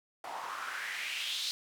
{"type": "noise with band-pass filter sweep", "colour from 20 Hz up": "white", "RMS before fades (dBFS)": -38, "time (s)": [0.24, 1.51], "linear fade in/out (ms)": 0, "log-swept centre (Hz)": [770, 4200], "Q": 3.6, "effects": []}